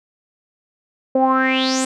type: tone with low-pass filter sweep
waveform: sawtooth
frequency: 261.6 Hz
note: C4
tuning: in tune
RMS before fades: -17 dBFS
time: 1.15-1.85 s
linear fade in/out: 5 ms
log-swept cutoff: 570 to 8700 Hz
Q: 7.8
effects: none